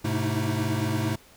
square tone cluster, 105 / 129.1 / 220 / 306.3 / 323.9 Hz, G#2 / C3 / A3 / D#4 / E4, +19 / -23 / 0 / -27 / -30 cents, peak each -29 / -31 / -33 / -35 / -33 dBFS, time 0.04-1.16 s, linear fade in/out 10 ms, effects pink hiss -54 dBFS RMS until 1.36 s

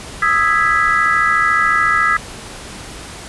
sine chord, E major seventh, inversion third, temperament equal, 1244.5 / 1318.5 / 1661.2 / 1975.5 Hz, D#6 / E6 / G#6 / B6, 0 / 0 / 0 / 0 cents, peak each -17 dBFS, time 0.22-2.17 s, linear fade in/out 5 ms, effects pink hiss -32 dBFS RMS until 3.28 s + resampled to 24000 Hz

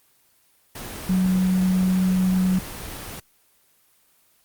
sine tone in noise, 185.3 Hz, F#3, 3 cents sharp, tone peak -17 dBFS, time 1.09-2.59 s, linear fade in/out 5 ms, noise pink, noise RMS -34 dBFS, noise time 0.75-3.2 s, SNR +14 dB, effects white hiss -61 dBFS RMS until 4.44 s + Opus 24 kbps

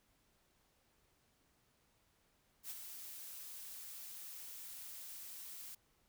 blue noise with ADSR envelope, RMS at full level -44 dBFS, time 2.63-5.75 s, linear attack 68 ms, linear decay 39 ms, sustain -6 dB, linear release 6 ms, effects pink hiss -75 dBFS RMS until 6.08 s

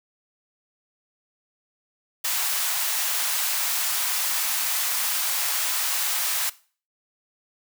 white high-pass noise, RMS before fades -25 dBFS, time 2.24-6.5 s, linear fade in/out 10 ms, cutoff 720 Hz, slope 24 dB/octave, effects noise-tail reverb RT60 0.4 s tail -19 dB re dry

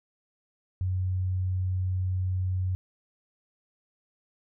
sine tone, 92.5 Hz, F#2, in tune, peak -25 dBFS, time 0.81-2.75 s, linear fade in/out 0 ms, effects none

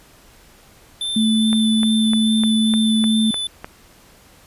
square tone with vibrato, 3529 Hz, A7, 4 cents sharp, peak -22 dBFS, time 1.01-3.47 s, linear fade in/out 2 ms, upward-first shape sine, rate 2.4 Hz, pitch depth 16 cents each way
sine tone, 219.9 Hz, A3, 1 cent flat, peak -14 dBFS, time 1.16-3.31 s, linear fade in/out 5 ms
click train, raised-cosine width 0.5 ms, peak -14 dBFS, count 8, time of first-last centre 1.53-3.645 s, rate 3.31 Hz
effects pink hiss -49 dBFS RMS until 4.46 s + resampled to 32000 Hz

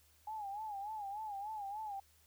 sine tone with vibrato, 830.6 Hz, G#5, in tune, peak -40 dBFS, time 0.27-2 s, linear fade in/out 5 ms, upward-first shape sine, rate 3.4 Hz, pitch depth 100 cents each way, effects added 77 Hz sine -70 dBFS peak until 2.26 s + white hiss -69 dBFS RMS until 2.26 s

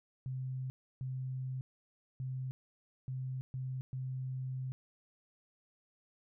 sine tone bursts at uneven times, 130 Hz, C3, 11 cents flat, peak -36 dBFS, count 6, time 0.26-0.7 / 1.01-1.61 / 2.2-2.51 / 3.08-3.41 / 3.54-3.81 / 3.93-4.72 s, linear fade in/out 0 ms, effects none

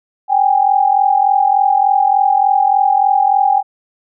sine tone pair together, 776.6 / 820 Hz, G5 / G#5, -16 / -22 cents, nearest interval minor second, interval 94 cents, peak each -12 dBFS, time 0.28-3.63 s, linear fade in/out 50 ms, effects none

